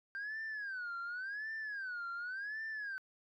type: tone with vibrato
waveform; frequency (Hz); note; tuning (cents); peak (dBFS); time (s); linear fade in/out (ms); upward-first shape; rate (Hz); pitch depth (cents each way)
sine; 1568; G6; 0; -37; 0.15-2.98; 0; sine; 0.9; 220
effects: tanh soft clip ceiling -37 dBFS